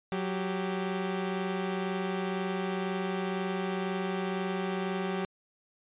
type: tone pair together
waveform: sawtooth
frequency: 185 / 392 Hz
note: F#3 / G4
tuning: 0 / 0 cents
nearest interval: octave + minor second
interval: 1300 cents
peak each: -28 / -30 dBFS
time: 0.12-5.25 s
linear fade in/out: 0 ms
effects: resampled to 8000 Hz